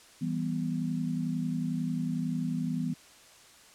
sine chord, E minor, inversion none, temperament equal, 164.81 / 196 / 246.9 Hz, E3 / G3 / B3, 0 / 0 / 0 cents, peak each -32 / -36 / -32 dBFS, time 0.21-2.94 s, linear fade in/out 10 ms, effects white hiss -55 dBFS RMS until 3.74 s + low-pass 9000 Hz 12 dB/octave

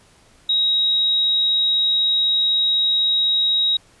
sine tone, 3806 Hz, A#7, 35 cents sharp, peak -15 dBFS, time 0.49-3.77 s, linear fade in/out 5 ms, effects pink hiss -53 dBFS RMS until 4 s + resampled to 24000 Hz

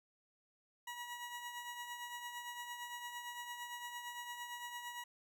20% pulse tone with tremolo, 964 Hz, B5, 42 cents flat, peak -37 dBFS, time 0.87-5.04 s, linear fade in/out 5 ms, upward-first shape triangle, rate 8.8 Hz, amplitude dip 55%, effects none

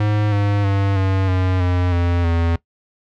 square tone with pitch steps, 105.1 / 101.81 / 98.63 / 95.55 / 92.56 / 89.66 / 86.86 / 84.14 Hz, G#2 / G#2 / G2 / G2 / F#2 / F2 / F2 / E2, +21 / -34 / +11 / -44 / +1 / +46 / -9 / +36 cents, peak -16 dBFS, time 0-2.56 s, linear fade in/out 5 ms, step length 320 ms, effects noise-tail reverb RT60 0.1 s tail -19 dB re dry + low-pass 3000 Hz 12 dB/octave

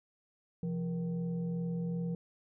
sine tone with frequency modulation, 171.3 Hz, F3, 33 cents flat, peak -32 dBFS, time 0.63-2.15 s, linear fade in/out 2 ms, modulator 300 Hz, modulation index 0.53, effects none

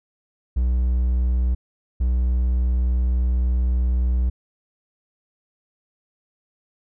triangle tone pair in turn, 61.74 / 61.74 Hz, B1 / B1, 0 / 0 cents, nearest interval unison, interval 0 cents, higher neither, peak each -15 dBFS, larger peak neither, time 0.56-1.55 / 2-4.3 s, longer second, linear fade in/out 10 ms, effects none

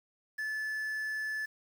triangle tone with quantisation, 1735 Hz, A6, 25 cents flat, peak -31 dBFS, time 0.38-1.46 s, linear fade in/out 10 ms, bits 9, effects none

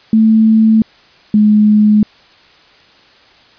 sine tone pair in turn, 220.5 / 211.2 Hz, A3 / G#3, +4 / +29 cents, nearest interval minor second, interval 75 cents, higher first, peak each -5 dBFS, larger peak neither, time 0.13-0.82 / 1.34-2.03 s, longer neither, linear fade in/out 2 ms, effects white hiss -45 dBFS RMS until 3.58 s + resampled to 11025 Hz

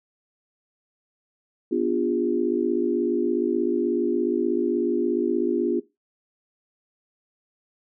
sine chord, B diminished seventh, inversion none, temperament equal with one note detuned, 246.9 / 293.7 / 349.2 / 405.8 Hz, B3 / D4 / F4 / Ab4, 0 / 0 / 0 / -40 cents, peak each -27 / -27 / -23 / -28 dBFS, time 1.71-5.8 s, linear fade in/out 10 ms, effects noise-tail reverb RT60 0.2 s tail -17 dB re dry

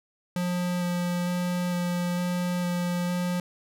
square tone with vibrato, 177.2 Hz, F3, 25 cents sharp, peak -26 dBFS, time 0.36-3.4 s, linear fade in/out 2 ms, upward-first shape square, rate 1.1 Hz, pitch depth 8 cents each way, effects none

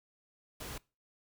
pink noise, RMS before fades -43 dBFS, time 0.6-0.78 s, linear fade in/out 5 ms, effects noise-tail reverb RT60 0.3 s tail -23 dB re dry

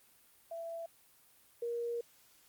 sine tone pair in turn, 667 / 471.6 Hz, E5 / A#4, +20 / +20 cents, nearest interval tritone, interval 600 cents, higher first, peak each -39 / -34 dBFS, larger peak second, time 0.51-0.86 / 1.62-2.01 s, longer second, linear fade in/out 5 ms, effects white hiss -65 dBFS RMS until 2.48 s + Opus 32 kbps

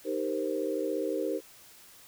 sine chord, C minor seventh, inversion first, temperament equal, 311.1 / 392 / 466.2 / 523.3 Hz, Eb4 / G4 / Bb4 / C5, 0 / 0 / 0 / 0 cents, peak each -34 dBFS, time 0.04-1.41 s, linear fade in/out 50 ms, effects white hiss -54 dBFS RMS until 2.07 s

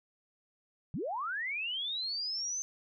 sine linear sweep, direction up, 116.54 to 6272 Hz, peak -33 dBFS, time 0.94-2.62 s, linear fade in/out 0 ms, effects none

